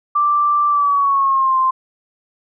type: tone with pitch glide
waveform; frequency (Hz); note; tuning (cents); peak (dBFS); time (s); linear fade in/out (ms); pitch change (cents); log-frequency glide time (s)
sine; 1174.7 to 1046.5; D6 to C6; 0 to 0; -12; 0.15-1.71; 10; -200; 0.68-1.57
effects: none